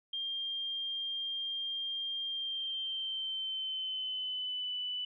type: tone with pitch glide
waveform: sine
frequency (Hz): 3198 to 2984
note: G7 to F#7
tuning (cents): +34 to +14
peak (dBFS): -34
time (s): 0.13-5.05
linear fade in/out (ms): 5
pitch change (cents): -120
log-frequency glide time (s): 2.26-4.74
effects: none